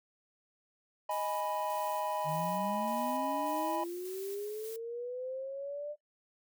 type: chord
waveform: triangle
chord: G# minor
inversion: second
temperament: equal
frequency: 622.3 / 830.6 / 987.8 Hz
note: D#5 / G#5 / B5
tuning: 0 / 0 / 0 cents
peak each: -35 dBFS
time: 1.09-3.84 s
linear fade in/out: 5 ms
type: noise with tremolo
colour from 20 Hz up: blue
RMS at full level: -48 dBFS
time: 1.11-4.76 s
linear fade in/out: 0 ms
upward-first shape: square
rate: 1.7 Hz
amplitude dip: 35%
type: linear sweep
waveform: sine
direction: up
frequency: 146.83 to 598 Hz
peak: -36 dBFS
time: 2.24-5.96 s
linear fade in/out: 50 ms
effects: noise-tail reverb RT60 0.1 s tail -17 dB re dry